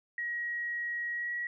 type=tone with pitch glide; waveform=sine; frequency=1900 to 1918.7 Hz; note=A#6 to A#6; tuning=+33 to +49 cents; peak=-32 dBFS; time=0.18-1.47 s; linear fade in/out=2 ms; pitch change=+16 cents; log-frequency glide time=1.13-1.32 s; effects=none